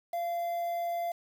triangle tone with quantisation, 689 Hz, F5, 24 cents flat, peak -28 dBFS, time 0.13-1.12 s, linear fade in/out 5 ms, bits 8, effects none

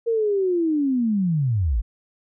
sine linear sweep, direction down, 469.3 to 44.03 Hz, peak -18 dBFS, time 0.06-1.82 s, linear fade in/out 20 ms, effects none

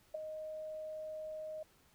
sine tone with ADSR envelope, 622.3 Hz, D#5, in tune, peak -33 dBFS, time 0.14-1.63 s, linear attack 9 ms, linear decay 8 ms, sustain -8 dB, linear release 4 ms, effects pink hiss -68 dBFS RMS until 1.94 s

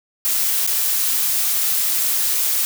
blue noise with dropouts, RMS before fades -19 dBFS, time 0.25-2.65 s, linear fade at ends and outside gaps 0 ms, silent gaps 0.665-0.675 s, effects none

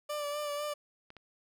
30% pulse tone with vibrato, 587.3 Hz, D5, in tune, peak -31 dBFS, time 0.09-0.74 s, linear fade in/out 10 ms, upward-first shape sine, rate 4 Hz, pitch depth 27 cents each way
clicks, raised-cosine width 0.3 ms, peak -34 dBFS, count 2, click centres 1.104 / 1.167 s
effects none

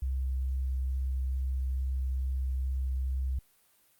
sine tone with vibrato, 65.3 Hz, C2, 3 cents flat, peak -28 dBFS, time 0.02-3.39 s, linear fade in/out 5 ms, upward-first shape sine, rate 2.3 Hz, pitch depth 8 cents each way, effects white hiss -66 dBFS RMS until 3.99 s + Opus 32 kbps

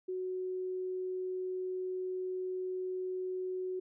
sine tone, 370 Hz, F#4, in tune, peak -34 dBFS, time 0.08-3.8 s, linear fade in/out 10 ms, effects none

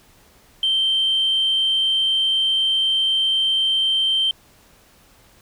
sine tone, 3128 Hz, G7, 4 cents flat, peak -15 dBFS, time 0.63-4.31 s, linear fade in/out 2 ms, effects tanh soft clip ceiling -12 dBFS + pink hiss -53 dBFS RMS until 5.41 s

